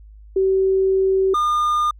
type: tone pair in turn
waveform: sine / triangle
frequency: 382.6 / 1212.2 Hz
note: G4 / D#6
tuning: -42 / -46 cents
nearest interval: octave + minor sixth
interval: 1996 cents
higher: second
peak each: -14 dBFS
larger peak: neither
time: 0.36-1.34 / 1.34-1.91 s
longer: first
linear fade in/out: 5 ms
effects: added 52 Hz sine -40 dBFS peak until 1.99 s